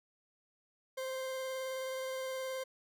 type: tone with vibrato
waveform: 40% pulse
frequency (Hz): 523.3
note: C5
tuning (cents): 0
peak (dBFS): -36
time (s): 0.97-2.64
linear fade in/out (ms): 10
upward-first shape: sine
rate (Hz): 19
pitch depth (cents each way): 12
effects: none